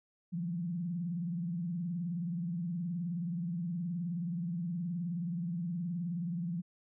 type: tone with vibrato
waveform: sine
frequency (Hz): 172.4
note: F3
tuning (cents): -22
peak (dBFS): -33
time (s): 0.32-6.62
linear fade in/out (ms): 20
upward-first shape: triangle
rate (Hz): 19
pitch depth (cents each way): 150
effects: none